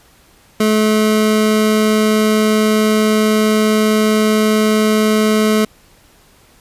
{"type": "tone", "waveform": "25% pulse", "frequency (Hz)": 215.4, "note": "A3", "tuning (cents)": -37, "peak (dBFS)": -7, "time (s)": [0.6, 5.65], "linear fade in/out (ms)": 5, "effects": ["pink hiss -49 dBFS RMS until 6.6 s", "resampled to 32000 Hz"]}